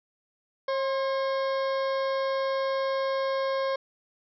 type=harmonic tone with a mistuned harmonic; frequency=540 Hz; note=C#5; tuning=45 cents flat; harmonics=1 / 2 / 3 / 4 / 6 / 7 / 8 / 9 / 10; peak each=-26 / -32 / -39 / -42 / -45 / -49 / -46 / -51 / -50 dBFS; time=0.68-3.76 s; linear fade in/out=5 ms; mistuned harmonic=2; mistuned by=-33 cents; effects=none